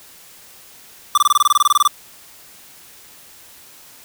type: tone bursts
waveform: square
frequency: 1174.7 Hz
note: D6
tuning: in tune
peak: -10 dBFS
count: 15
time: 1.15-1.876 s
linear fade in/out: 2 ms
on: 26 ms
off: 24 ms
effects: white hiss -44 dBFS RMS until 4.04 s